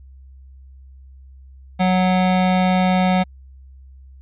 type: tone pair together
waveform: square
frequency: 184.4 / 737.6 Hz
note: F#3 / F#5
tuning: -6 / -6 cents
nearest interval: 2 octaves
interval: 2400 cents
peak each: -16 / -21 dBFS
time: 1.79-3.24 s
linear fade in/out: 20 ms
effects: added 66 Hz sine -40 dBFS peak until 4.21 s + resampled to 8000 Hz